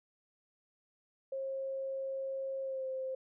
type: tone with pitch glide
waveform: sine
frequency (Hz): 537 to 524.4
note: C5 to C5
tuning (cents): +45 to +4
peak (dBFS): -35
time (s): 1.32-3.15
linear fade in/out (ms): 5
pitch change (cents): -41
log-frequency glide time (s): 2.62-2.86
effects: none